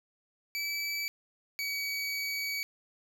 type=tone pair in turn; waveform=25% pulse; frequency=2303 / 2269 Hz; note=D7 / C#7; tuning=-34 / +40 cents; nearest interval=unison; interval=26 cents; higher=first; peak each=-28 dBFS; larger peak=neither; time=0.55-1.08 / 1.59-2.63 s; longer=second; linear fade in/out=0 ms; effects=none